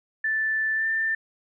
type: tone with pitch glide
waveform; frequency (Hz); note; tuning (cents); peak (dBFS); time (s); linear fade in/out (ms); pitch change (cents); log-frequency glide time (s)
sine; 1760 to 1785.6; A6 to A6; 0 to +25; -22; 0.24-1.15; 5; +25; 0.75-0.86
effects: none